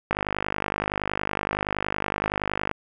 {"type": "click train", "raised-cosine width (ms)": 0.5, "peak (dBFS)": -9, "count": 133, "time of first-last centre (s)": [0.11, 2.714], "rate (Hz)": 50.7, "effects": []}